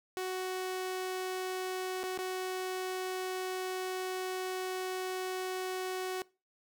sawtooth tone with dropouts, 371.6 Hz, F#4, 7 cents sharp, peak -30 dBFS, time 0.17-6.22 s, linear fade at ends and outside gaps 0 ms, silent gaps 2.033-2.038 / 2.176-2.189 s, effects noise-tail reverb RT60 0.3 s tail -22 dB re dry

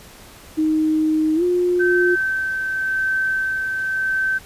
sine tone with pitch glide, 312 to 356.3 Hz, D#4 to F4, +5 to +35 cents, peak -15 dBFS, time 0.57-2.16 s, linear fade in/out 20 ms, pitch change +230 cents, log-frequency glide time 1.35-1.43 s
sine tone with tremolo, 1545 Hz, G6, 26 cents flat, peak -17 dBFS, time 1.79-4.39 s, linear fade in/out 20 ms, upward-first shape sine, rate 0.91 Hz, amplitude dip 35%
effects pink hiss -43 dBFS RMS until 4.45 s + resampled to 32000 Hz

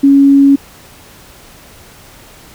sine tone, 277.8 Hz, C#4, 4 cents sharp, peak -3 dBFS, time 0.03-0.56 s, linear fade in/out 10 ms, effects pink hiss -39 dBFS RMS until 2.54 s

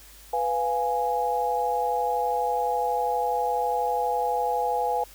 sine chord, F diminished, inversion second, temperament equal, 493.9 / 698.5 / 830.6 Hz, Cb5 / F5 / Ab5, 0 / 0 / 0 cents, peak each -28 / -29 / -25 dBFS, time 0.33-5.04 s, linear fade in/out 5 ms, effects added 50 Hz sine -51 dBFS peak until 5.14 s + white hiss -50 dBFS RMS until 5.14 s

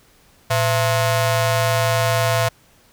sawtooth ring-modulated tone, 392 Hz, G4, in tune, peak -9 dBFS, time 0.5-2.49 s, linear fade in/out 10 ms, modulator 277 Hz, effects pink hiss -54 dBFS RMS until 2.92 s

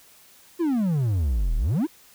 triangle exponential two-way sweep, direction down then up, 360 to 36 to 360 Hz, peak -18 dBFS, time 0.59-1.87 s, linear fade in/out 20 ms, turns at 1.56 s, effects white hiss -53 dBFS RMS until 2.14 s

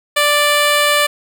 10% pulse tone, 587.3 Hz, D5, in tune, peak -3 dBFS, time 0.16-1.07 s, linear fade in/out 10 ms, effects none

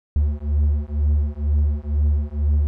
triangle beating tone pair, 72.6 / 74.7 Hz, D2 / D2, -19 / +30 cents, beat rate 2.1 Hz, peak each -18 dBFS, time 0.16-2.67 s, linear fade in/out 0 ms, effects none

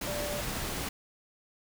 sine tone in noise, 587.3 Hz, D5, in tune, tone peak -35 dBFS, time 0.07-0.41 s, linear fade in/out 5 ms, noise pink, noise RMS -35 dBFS, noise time 0.01-0.89 s, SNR -3 dB, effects none

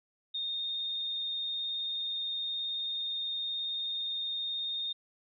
sine tone with vibrato, 3672 Hz, A#7, 27 cents flat, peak -32 dBFS, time 0.34-4.93 s, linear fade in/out 10 ms, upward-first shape sine, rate 19 Hz, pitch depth 14 cents each way, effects none

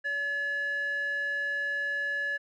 square tone with band-pass filter, 570 Hz, C#5, 48 cents sharp, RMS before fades -31 dBFS, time 0.04-2.38 s, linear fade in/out 20 ms, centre 1600 Hz, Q 9.8, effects none

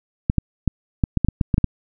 clicks, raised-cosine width 5 ms, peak -4 dBFS, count 11, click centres 0.299 / 0.383 / 0.677 / 1.038 / 1.173 / 1.247 / 1.286 / 1.412 / 1.542 / 1.581 / 1.643 s, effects none

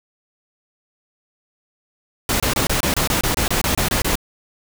pink noise bursts, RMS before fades -19 dBFS, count 14, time 2.29-4.155 s, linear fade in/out 2 ms, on 110 ms, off 25 ms, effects none

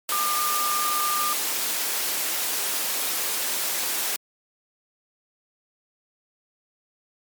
sine tone in noise, 1202 Hz, D6, 40 cents sharp, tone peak -24 dBFS, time 0.12-1.33 s, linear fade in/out 0 ms, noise white, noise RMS -26 dBFS, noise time 0.09-4.16 s, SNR -1 dB, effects high-pass 300 Hz 12 dB/octave + MP3 96 kbps

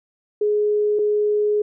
sine tone pair in turn, 418.7 / 418.7 Hz, G#4 / G#4, +14 / +14 cents, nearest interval unison, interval 0 cents, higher neither, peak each -16 dBFS, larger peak neither, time 0.41-0.99 / 0.99-1.62 s, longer second, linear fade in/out 5 ms, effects none

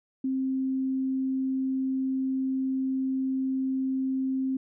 sine tone, 263.9 Hz, C4, 15 cents sharp, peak -25 dBFS, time 0.24-4.57 s, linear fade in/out 5 ms, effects none

